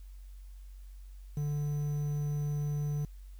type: tone with quantisation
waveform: triangle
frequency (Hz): 146.83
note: D3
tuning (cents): 0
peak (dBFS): -28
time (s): 1.37-3.05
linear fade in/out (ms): 2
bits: 9
effects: added 47 Hz sine -45 dBFS peak until 3.39 s + white hiss -68 dBFS RMS until 3.39 s